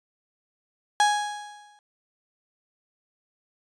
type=tone with exponential decay; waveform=35% pulse; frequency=830.6 Hz; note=G#5; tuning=in tune; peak=-14 dBFS; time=1-1.79 s; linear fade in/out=1 ms; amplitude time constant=170 ms; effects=resampled to 22050 Hz